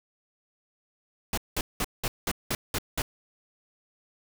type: noise bursts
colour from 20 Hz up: pink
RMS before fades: -28 dBFS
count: 8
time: 1.33-3.02 s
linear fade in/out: 2 ms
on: 45 ms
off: 190 ms
effects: none